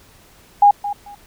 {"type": "tone with echo", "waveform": "sine", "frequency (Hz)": 816, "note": "G#5", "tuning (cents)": -31, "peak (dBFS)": -6, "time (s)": [0.62, 0.71], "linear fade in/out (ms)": 5, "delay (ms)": 220, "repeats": 2, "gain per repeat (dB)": -14, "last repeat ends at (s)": 1.15, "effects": ["pink hiss -49 dBFS RMS until 1.26 s"]}